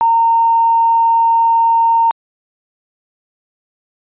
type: tone with tanh clipping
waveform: triangle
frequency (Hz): 918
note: A#5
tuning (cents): -27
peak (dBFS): -8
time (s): 0.01-2.11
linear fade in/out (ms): 0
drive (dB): 2
effects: resampled to 8000 Hz